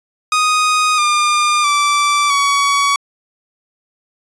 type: tone with pitch steps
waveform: sawtooth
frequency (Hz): 1245 / 1204.7 / 1165.7 / 1127.9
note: D#6 / D6 / D6 / C#6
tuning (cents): +1 / +44 / -13 / +30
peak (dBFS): -8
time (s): 0.32-2.96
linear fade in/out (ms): 2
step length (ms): 660
effects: resampled to 22050 Hz